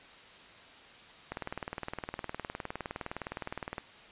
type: click train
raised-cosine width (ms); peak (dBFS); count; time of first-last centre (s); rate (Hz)
0.5; -21; 49; 1.32-3.782; 19.5
effects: white hiss -53 dBFS RMS until 4.11 s + resampled to 8000 Hz